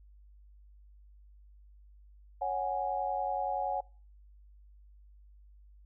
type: chord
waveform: sine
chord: C# suspended fourth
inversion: none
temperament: equal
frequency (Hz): 554.4 / 740 / 830.6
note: C#5 / F#5 / G#5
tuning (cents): 0 / 0 / 0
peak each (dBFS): -37 / -33 / -34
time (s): 2.41-3.81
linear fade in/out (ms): 10
effects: noise-tail reverb RT60 0.4 s tail -24 dB re dry + added 50 Hz sine -54 dBFS peak until 5.85 s